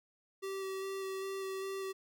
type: tone with vibrato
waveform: square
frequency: 385.8 Hz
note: G4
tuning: 28 cents flat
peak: -38 dBFS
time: 0.42-1.93 s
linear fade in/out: 20 ms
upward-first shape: square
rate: 2.5 Hz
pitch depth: 10 cents each way
effects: none